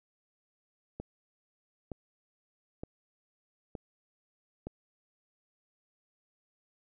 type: click train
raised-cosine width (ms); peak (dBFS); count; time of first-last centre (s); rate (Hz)
2; -25; 5; 1-4.67; 1.09
effects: none